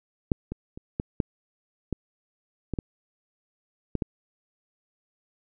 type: clicks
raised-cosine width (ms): 3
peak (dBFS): -8 / -19 / -26 / -14 / -10 / -14 / -16 / -15 / -13 / -13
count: 10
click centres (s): 0.318 / 0.52 / 0.775 / 0.999 / 1.202 / 1.927 / 2.737 / 2.788 / 3.953 / 4.022
effects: none